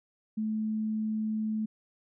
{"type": "tone", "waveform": "sine", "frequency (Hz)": 217, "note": "A3", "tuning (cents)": -24, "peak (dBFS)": -28, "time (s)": [0.37, 1.66], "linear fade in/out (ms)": 10, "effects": []}